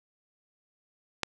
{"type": "click", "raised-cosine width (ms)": 0.2, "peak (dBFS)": -10, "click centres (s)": 1.233, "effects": ["8-bit"]}